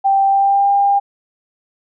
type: tone with pitch glide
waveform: sine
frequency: 784 to 800.9 Hz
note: G5 to G5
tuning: 0 to +37 cents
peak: -10 dBFS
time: 0.04-1 s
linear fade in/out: 20 ms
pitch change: +37 cents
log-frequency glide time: 0.26-0.7 s
effects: none